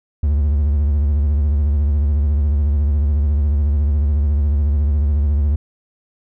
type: tone with vibrato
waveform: triangle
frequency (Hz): 72.7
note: D2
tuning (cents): -17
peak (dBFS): -11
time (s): 0.23-5.56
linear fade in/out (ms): 5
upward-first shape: sine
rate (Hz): 14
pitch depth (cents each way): 100
effects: none